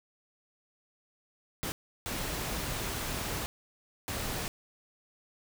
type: noise bursts at uneven times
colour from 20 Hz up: pink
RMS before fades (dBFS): -35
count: 3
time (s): 1.63-1.72 / 2.06-3.46 / 4.08-4.48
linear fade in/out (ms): 0
effects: none